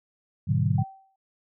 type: chord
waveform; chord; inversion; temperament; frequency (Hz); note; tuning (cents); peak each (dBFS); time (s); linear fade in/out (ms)
sine; G# half-diminished seventh; none; just; 103.83 / 124.59 / 149.51 / 186.89; G#2 / B2 / D3 / F#3; 0 / +16 / +31 / +18; -25 / -26 / -25 / -30; 0.47-0.84; 20
type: tone with exponential decay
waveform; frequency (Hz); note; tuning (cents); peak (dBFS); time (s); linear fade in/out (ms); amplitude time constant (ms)
sine; 773; G5; -24; -30; 0.78-1.16; 5; 82
effects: none